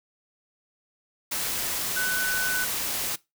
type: tone in noise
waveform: sine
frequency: 1500 Hz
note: F#6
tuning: 23 cents sharp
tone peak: -25 dBFS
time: 1.96-2.65 s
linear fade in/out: 10 ms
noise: white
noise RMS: -29 dBFS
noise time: 1.31-3.16 s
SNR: +1 dB
effects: noise-tail reverb RT60 0.2 s tail -20 dB re dry